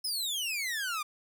sawtooth exponential sweep, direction down, 5274 to 1174.7 Hz, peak -28 dBFS, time 0.04-1.03 s, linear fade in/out 10 ms, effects none

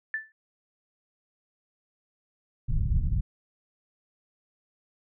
sine tone with exponential decay, 1760 Hz, A6, in tune, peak -24 dBFS, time 0.14-0.32 s, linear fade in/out 1 ms, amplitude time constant 38 ms
pink low-pass noise, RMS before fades -25 dBFS, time 2.68-3.21 s, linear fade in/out 10 ms, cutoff 130 Hz, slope 24 dB/octave
effects none

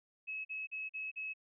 sine tone bursts, 2575 Hz, E7, 41 cents flat, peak -38 dBFS, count 5, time 0.27-1.338 s, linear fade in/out 20 ms, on 180 ms, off 42 ms, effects none

